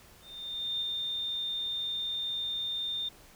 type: tone with ADSR envelope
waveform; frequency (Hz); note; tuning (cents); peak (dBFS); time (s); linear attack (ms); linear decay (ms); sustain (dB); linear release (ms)
sine; 3621; A7; +49; -29; 0.21-3.09; 600; 21; -2; 7
effects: pink hiss -56 dBFS RMS until 3.35 s